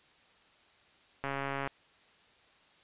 click train, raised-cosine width 0.5 ms, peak -20 dBFS, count 61, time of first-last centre 1.24-1.675 s, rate 138 Hz, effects white hiss -63 dBFS RMS until 2.83 s + resampled to 8000 Hz

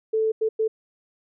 sine tone bursts at uneven times, 440 Hz, A4, in tune, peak -19 dBFS, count 3, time 0.13-0.32 / 0.41-0.49 / 0.59-0.68 s, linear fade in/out 10 ms, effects none

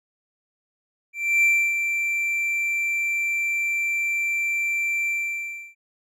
triangle tone with ADSR envelope, 2349 Hz, D7, in tune, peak -13 dBFS, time 1.13-5.75 s, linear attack 300 ms, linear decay 300 ms, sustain -7 dB, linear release 670 ms, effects none

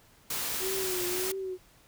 white noise, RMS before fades -33 dBFS, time 0.3-1.32 s, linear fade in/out 5 ms
sine tone with vibrato, 370 Hz, F#4, in tune, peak -32 dBFS, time 0.59-1.58 s, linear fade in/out 50 ms, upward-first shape triangle, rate 1.6 Hz, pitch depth 80 cents each way
effects pink hiss -60 dBFS RMS until 1.87 s

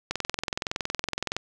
click train, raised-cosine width 0.2 ms, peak -10 dBFS, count 28, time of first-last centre 0.11-1.366 s, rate 21.5 Hz, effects none

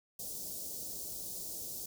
white band-stop noise, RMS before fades -42 dBFS, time 0.19-1.86 s, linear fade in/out 5 ms, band 610 to 4900 Hz, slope 24 dB/octave, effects none

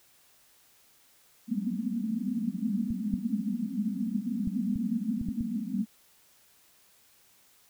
white band-pass noise, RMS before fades -31 dBFS, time 1.47-5.86 s, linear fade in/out 50 ms, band 190 to 250 Hz, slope 96 dB/octave
clicks, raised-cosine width 5 ms, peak -23 dBFS, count 7, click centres 2.906 / 3.139 / 4.474 / 4.758 / 5.214 / 5.287 / 5.408 s
effects white hiss -62 dBFS RMS until 7.69 s

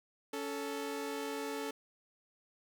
sawtooth tone pair together, 280.2 / 440 Hz, C#4 / A4, +19 / 0 cents, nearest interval minor sixth, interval 781 cents, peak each -37 / -35 dBFS, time 0.33-1.71 s, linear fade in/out 5 ms, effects none

